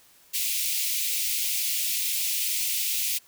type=high-pass noise; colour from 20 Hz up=white; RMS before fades=-27 dBFS; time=0.33-3.19 s; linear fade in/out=20 ms; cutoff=2200 Hz; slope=48 dB/octave; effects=white hiss -57 dBFS RMS until 3.27 s